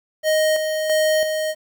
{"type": "tone with tremolo", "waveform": "square", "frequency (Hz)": 623, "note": "D#5", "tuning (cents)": 2, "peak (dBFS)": -16, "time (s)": [0.23, 1.55], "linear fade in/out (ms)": 50, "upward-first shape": "square", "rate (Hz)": 1.5, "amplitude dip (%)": 45, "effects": ["9-bit"]}